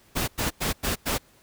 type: noise bursts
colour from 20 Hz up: pink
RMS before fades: -26 dBFS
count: 5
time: 0.15-1.184 s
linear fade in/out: 20 ms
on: 130 ms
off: 96 ms
effects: pink hiss -58 dBFS RMS until 1.42 s